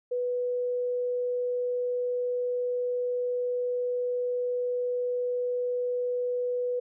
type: tone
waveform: sine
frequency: 492.9 Hz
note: B4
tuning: 3 cents flat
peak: -26 dBFS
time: 0.11-6.8 s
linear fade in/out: 10 ms
effects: none